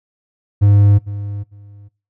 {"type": "tone with echo", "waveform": "triangle", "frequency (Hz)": 101.7, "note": "G#2", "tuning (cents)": -36, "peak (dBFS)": -5, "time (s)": [0.61, 0.99], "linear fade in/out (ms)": 20, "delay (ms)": 450, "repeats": 2, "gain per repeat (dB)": -15, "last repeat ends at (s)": 1.89, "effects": ["noise-tail reverb RT60 0.3 s tail -21 dB re dry"]}